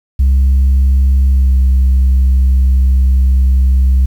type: tone with pitch glide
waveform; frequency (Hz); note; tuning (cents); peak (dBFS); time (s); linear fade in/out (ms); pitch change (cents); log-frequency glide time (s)
sine; 66.7 to 65.18; C2 to C2; +34 to -6; -4; 0.19-4.06; 10; -40; 1.29-1.56
effects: tanh soft clip ceiling -5 dBFS + 7-bit